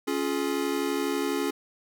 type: chord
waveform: square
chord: Db major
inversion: none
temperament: equal with one note detuned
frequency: 277.2 / 349.2 / 421.3 Hz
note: Db4 / F4 / Ab4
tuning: 0 / 0 / +25 cents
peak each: -30 / -32 / -31 dBFS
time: 0.07-1.51 s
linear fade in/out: 10 ms
effects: none